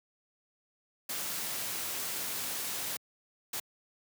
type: noise bursts at uneven times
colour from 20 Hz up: white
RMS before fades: -36 dBFS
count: 2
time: 1.09-2.97 / 3.53-3.6 s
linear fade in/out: 5 ms
effects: high-pass 100 Hz 12 dB/octave